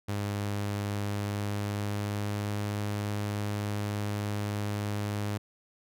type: tone with pitch glide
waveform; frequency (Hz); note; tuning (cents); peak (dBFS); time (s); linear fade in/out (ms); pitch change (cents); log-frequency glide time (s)
sawtooth; 102 to 103.36; G#2 to G#2; -31 to -8; -26; 0.08-5.38; 10; +23; 1.03-2.64
effects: none